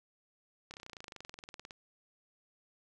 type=slowing click train; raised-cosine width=0.2 ms; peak=-29 dBFS; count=25; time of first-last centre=0.71-1.708 s; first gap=29 ms; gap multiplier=1.03; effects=none